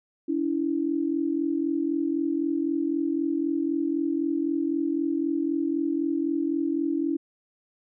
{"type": "tone pair together", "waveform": "sine", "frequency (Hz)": [285.7, 329.6], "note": ["D4", "E4"], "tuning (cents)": [-48, 0], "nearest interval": "major second", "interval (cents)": 248, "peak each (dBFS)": [-26, -26], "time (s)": [0.28, 7.17], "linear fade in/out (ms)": 10, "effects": []}